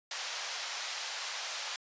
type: band-pass noise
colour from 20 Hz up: white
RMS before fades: -39 dBFS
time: 0.11-1.76 s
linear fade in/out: 2 ms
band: 630 to 6200 Hz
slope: 24 dB/octave
effects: resampled to 16000 Hz